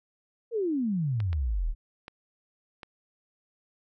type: exponential sweep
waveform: sine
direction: down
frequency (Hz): 486.6 to 33.12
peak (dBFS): -25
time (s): 0.51-1.75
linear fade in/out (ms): 50
type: clicks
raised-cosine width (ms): 0.3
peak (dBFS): -25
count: 4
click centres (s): 1.203 / 1.33 / 2.081 / 2.832
effects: none